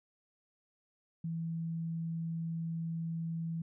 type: tone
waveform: sine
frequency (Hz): 164.81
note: E3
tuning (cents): 0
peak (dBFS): -34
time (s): 1.24-3.62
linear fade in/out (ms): 5
effects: none